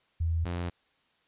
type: tone pair in turn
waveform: sine / sawtooth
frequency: 82.41 / 87.28 Hz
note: E2 / F2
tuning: 0 / -1 cents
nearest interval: minor second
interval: 99 cents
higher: second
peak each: -25 / -27 dBFS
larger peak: first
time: 0.2-0.45 / 0.45-0.7 s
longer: neither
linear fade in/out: 10 ms
effects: white hiss -69 dBFS RMS until 1.27 s + resampled to 8000 Hz